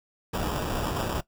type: noise with sample-and-hold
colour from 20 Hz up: pink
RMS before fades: -29 dBFS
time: 0.33-1.21 s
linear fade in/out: 10 ms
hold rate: 2100 Hz
effects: noise-tail reverb RT60 0.1 s tail -17 dB re dry

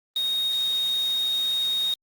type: tone in noise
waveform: sine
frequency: 3729 Hz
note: A#7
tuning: in tune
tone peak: -22 dBFS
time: 0.16-1.94 s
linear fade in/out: 2 ms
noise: white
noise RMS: -40 dBFS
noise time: 0.16-1.94 s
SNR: +15 dB
effects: Opus 32 kbps

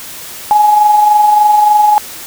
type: tone with amplitude modulation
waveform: sine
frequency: 840 Hz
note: G#5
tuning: 19 cents sharp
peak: -3 dBFS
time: 0.51-1.98 s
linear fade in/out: 0 ms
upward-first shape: sine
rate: 23.4 Hz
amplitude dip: 40%
effects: white hiss -28 dBFS RMS until 2.26 s

